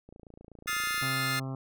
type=click train; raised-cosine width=2 ms; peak=-36 dBFS; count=27; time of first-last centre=0.09-1.015 s; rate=28.1 Hz
type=chord; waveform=sawtooth; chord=F dominant seventh; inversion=third; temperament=just; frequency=1257.2 / 1396.9 / 1746.1 / 2095 Hz; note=Eb6 / F6 / A6 / C7; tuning=+18 / 0 / -14 / +2 cents; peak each=-31 dBFS; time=0.67-1.4 s; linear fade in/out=10 ms
type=harmonic tone; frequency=132.9 Hz; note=C3; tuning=27 cents sharp; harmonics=1 / 2 / 3 / 4 / 5 / 6 / 7 / 8 / 9 / 10; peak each=-34 / -39 / -48 / -50 / -48 / -49 / -56 / -51 / -53 / -56 dBFS; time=1.02-1.55 s; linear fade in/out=2 ms
effects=none